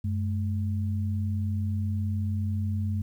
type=tone pair together; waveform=sine; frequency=95.4 / 214.2 Hz; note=G2 / A3; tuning=-47 / -46 cents; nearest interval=octave + major second; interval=1401 cents; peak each=-26 / -33 dBFS; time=0.04-3.02 s; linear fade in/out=5 ms; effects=10-bit